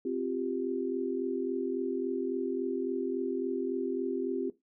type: chord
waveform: sine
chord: C suspended fourth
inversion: none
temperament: just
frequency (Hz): 261.6 / 348.8 / 392.4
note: C4 / F4 / G4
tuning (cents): 0 / -2 / +2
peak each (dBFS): -34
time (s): 0.05-4.5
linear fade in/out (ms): 5
effects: noise-tail reverb RT60 0.2 s tail -17 dB re dry